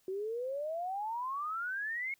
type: exponential sweep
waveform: sine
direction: up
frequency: 370 to 2202 Hz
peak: -34 dBFS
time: 0.08-2.14 s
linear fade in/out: 2 ms
effects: white hiss -71 dBFS RMS until 2.19 s